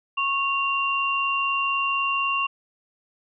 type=tone pair together; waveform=sine; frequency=1100 / 2772 Hz; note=C#6 / F7; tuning=-14 / -14 cents; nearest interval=octave + major third; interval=1600 cents; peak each=-24 dBFS; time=0.17-2.47 s; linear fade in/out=10 ms; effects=none